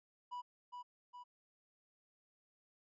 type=tone with echo; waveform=triangle; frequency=982 Hz; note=B5; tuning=10 cents flat; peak=-40 dBFS; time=0.31-0.42 s; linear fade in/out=20 ms; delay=410 ms; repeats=2; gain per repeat=-4 dB; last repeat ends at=1.24 s; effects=resampled to 16000 Hz